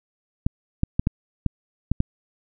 clicks, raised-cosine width 5 ms, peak -7 dBFS, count 7, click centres 0.465 / 0.834 / 0.995 / 1.071 / 1.463 / 1.916 / 2.004 s, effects none

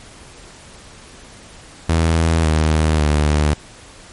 sawtooth tone with pitch steps, 81.8 / 78.24 / 74.84 Hz, E2 / D#2 / D2, -13 / +10 / +33 cents, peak -9 dBFS, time 1.89-3.54 s, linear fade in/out 5 ms, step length 550 ms, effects pink hiss -41 dBFS RMS until 4.12 s + MP3 48 kbps

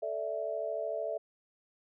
sine chord, A suspended fourth, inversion none, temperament just, 440 / 586.7 / 660 Hz, A4 / D5 / E5, 0 / -2 / +2 cents, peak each -39 / -37 / -35 dBFS, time 0.02-1.18 s, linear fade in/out 10 ms, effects none

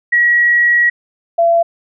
sine tone pair in turn, 1914 / 676.7 Hz, A#6 / E5, +45 / +45 cents, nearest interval octave + tritone, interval 1800 cents, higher first, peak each -8 dBFS, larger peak neither, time 0.12-0.9 / 1.38-1.63 s, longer first, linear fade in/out 10 ms, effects none

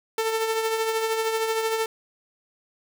sawtooth tone with tremolo, 445.8 Hz, A4, 23 cents sharp, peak -17 dBFS, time 0.18-1.86 s, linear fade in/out 2 ms, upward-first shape triangle, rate 13 Hz, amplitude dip 50%, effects none

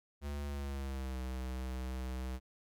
square tone with pitch glide, 71.9 to 64.06 Hz, D2 to C2, -36 to -36 cents, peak -38 dBFS, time 0.21-2.4 s, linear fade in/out 50 ms, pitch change -200 cents, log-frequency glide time 0.46-1.21 s, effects none

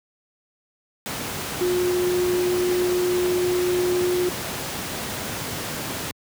sine tone in noise, 359.3 Hz, F4, 49 cents sharp, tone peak -19 dBFS, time 1.61-4.29 s, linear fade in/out 0 ms, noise pink, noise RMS -29 dBFS, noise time 1.06-6.11 s, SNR +7 dB, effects high-pass 100 Hz 12 dB/octave

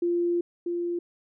sine tone pair in turn, 346.6 / 346.6 Hz, F4 / F4, -13 / -13 cents, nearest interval unison, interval 0 cents, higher neither, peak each -22 / -26 dBFS, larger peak first, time 0.02-0.41 / 0.66-0.99 s, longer first, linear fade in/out 5 ms, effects none

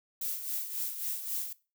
violet noise with tremolo, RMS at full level -33 dBFS, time 0.21-1.53 s, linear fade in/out 5 ms, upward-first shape sine, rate 3.7 Hz, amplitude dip 60%, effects noise-tail reverb RT60 0.3 s tail -19 dB re dry

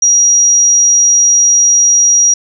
sine tone, 5740 Hz, F8, 47 cents sharp, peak -5 dBFS, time 0.02-2.34 s, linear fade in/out 5 ms, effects none

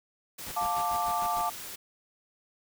white noise, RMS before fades -41 dBFS, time 0.38-1.76 s, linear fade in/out 10 ms
pink noise bursts, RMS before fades -42 dBFS, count 7, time 0.46-1.418 s, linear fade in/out 5 ms, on 58 ms, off 92 ms
sine chord, D minor, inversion first, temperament just, 704.8 / 881 / 1174.7 Hz, F5 / A5 / D6, +16 / +2 / 0 cents, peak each -31 dBFS, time 0.56-1.5 s, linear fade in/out 10 ms
effects none

